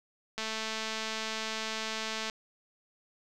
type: click train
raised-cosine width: 0.2 ms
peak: -18 dBFS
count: 423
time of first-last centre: 0.38-2.298 s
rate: 220 Hz
effects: none